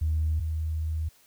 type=tone pair in turn; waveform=sine; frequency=78.3 / 78.98 Hz; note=D#2 / D#2; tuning=+11 / +26 cents; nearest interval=unison; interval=15 cents; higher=second; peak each=-22 / -26 dBFS; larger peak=first; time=0.01-0.4 / 0.4-1.09 s; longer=second; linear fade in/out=10 ms; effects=tanh soft clip ceiling -18 dBFS + white hiss -60 dBFS RMS until 1.26 s